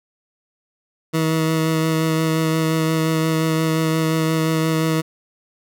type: tone with vibrato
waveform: 20% pulse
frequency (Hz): 160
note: D#3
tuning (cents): +49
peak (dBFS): -12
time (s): 1.13-5.02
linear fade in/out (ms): 20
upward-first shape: sine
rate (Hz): 5.7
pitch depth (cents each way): 13
effects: none